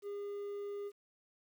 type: tone with quantisation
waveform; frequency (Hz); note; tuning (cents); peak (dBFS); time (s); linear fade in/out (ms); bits
triangle; 406.2; G#4; -38; -37; 0.02-0.92; 50; 11
effects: none